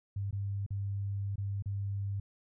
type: tone with dropouts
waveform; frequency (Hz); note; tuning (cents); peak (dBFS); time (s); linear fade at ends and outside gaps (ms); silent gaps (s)
sine; 99.6; G2; +28; -32; 0.16-2.2; 5; 0.31-0.327 / 0.664-0.705 / 1.358-1.38 / 1.624-1.658
effects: none

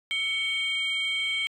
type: tone pair together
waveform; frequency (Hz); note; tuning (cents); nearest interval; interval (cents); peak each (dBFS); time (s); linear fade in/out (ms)
sine; 2237 / 3164; C#7 / G7; +15 / +15; tritone; 600; -26; 0.11-1.47; 0
effects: tanh soft clip ceiling -22 dBFS

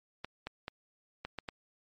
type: clicks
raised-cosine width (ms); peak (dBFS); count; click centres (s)
0.3; -22; 6; 0.246 / 0.47 / 0.681 / 1.25 / 1.387 / 1.488
effects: MP3 48 kbps

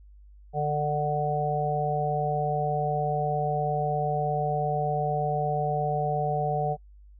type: harmonic tone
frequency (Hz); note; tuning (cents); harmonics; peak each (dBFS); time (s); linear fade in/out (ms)
148.6; D3; +21; 1 / 3 / 4 / 5; -29 / -31 / -32 / -27; 0.53-6.77; 50
effects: noise-tail reverb RT60 0.1 s tail -23 dB re dry + added 50 Hz sine -48 dBFS peak until 7.19 s

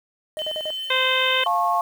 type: tone bursts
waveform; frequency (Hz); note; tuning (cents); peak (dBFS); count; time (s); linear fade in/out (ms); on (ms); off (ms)
triangle; 620; D#5; -6; -25; 4; 0.37-0.704; 0; 49; 46
type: tone with tremolo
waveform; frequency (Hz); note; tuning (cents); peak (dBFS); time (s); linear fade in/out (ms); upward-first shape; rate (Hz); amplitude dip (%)
sine; 3061; G7; -42; -26; 0.39-1.47; 0; triangle; 3.5; 25
type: harmonic tone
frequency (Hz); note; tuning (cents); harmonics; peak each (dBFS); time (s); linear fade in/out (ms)
518; C5; -17; 1 / 2 / 3 / 4 / 5 / 6 / 7; -26 / -26 / -26 / -26 / -26 / -26 / -26; 0.9-1.44; 5
type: chord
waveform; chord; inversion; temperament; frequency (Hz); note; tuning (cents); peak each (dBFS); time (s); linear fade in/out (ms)
sine; F augmented; none; just; 698.5 / 873.1 / 1091.3; F5 / A5 / C#6; 0 / -14 / -27; -22 / -25 / -21; 1.46-1.81; 2
effects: 7-bit

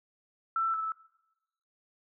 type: tone pair in turn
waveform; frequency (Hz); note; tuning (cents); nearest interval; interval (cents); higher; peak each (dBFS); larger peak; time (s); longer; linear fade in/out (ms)
sine; 1334 / 1311.8; E6 / E6; +20 / -9; unison; 29; first; -26 / -30; first; 0.56-0.74 / 0.74-0.92; neither; 2
effects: noise-tail reverb RT60 0.9 s tail -19 dB re dry

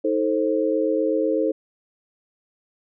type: chord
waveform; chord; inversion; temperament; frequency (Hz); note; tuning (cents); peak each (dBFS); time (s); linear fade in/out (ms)
sine; A diminished; second; just; 316.8 / 440 / 528; Eb4 / A4 / C5; +31 / 0 / +16; -23; 0.04-1.52; 10
effects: none

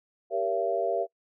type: chord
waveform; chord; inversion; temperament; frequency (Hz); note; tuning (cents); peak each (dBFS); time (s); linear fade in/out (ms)
sine; G diminished seventh; none; just; 392 / 470.4 / 564.5 / 677.4; G4 / Bb4 / Db5 / Fb5; 0 / +16 / +31 / +47; -32 / -31 / -32 / -28; 0.3-1.07; 50
effects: noise-tail reverb RT60 0.1 s tail -22 dB re dry

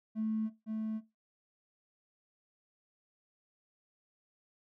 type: tone with echo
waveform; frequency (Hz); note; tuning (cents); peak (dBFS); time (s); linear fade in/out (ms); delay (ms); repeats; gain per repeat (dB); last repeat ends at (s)
triangle; 218.7; A3; -10; -27; 0.15-0.5; 50; 510; 1; -4; 1.01
effects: noise-tail reverb RT60 0.2 s tail -17 dB re dry + tanh soft clip ceiling -28 dBFS

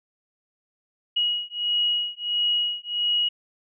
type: beating tone pair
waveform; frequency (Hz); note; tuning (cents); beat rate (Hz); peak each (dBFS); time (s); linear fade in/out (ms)
sine; 2900 / 2901.5; F#7 / F#7; -35 / -35; 1.5; -25; 1.16-3.29; 10
effects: none

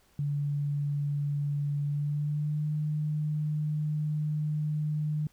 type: tone with pitch glide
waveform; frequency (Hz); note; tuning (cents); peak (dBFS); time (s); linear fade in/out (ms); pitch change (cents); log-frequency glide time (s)
sine; 144.3 to 151.56; D3 to D#3; -30 to -45; -27; 0.19-5.27; 2; +85; 1.83-2.7
effects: pink hiss -65 dBFS RMS until 5.32 s

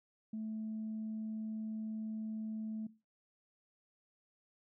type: tone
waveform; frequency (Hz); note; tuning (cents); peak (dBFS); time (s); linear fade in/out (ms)
sine; 218.5; A3; -12; -37; 0.33-2.87; 5
effects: noise-tail reverb RT60 0.3 s tail -19 dB re dry + tanh soft clip ceiling -34 dBFS

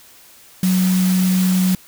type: tone in noise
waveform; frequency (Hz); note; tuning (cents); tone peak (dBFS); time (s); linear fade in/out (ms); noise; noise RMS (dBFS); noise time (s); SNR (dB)
sine; 185; F#3; 0; -13; 0.63-1.75; 2; white; -27; 0.63-1.75; +11
effects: white hiss -46 dBFS RMS until 1.87 s

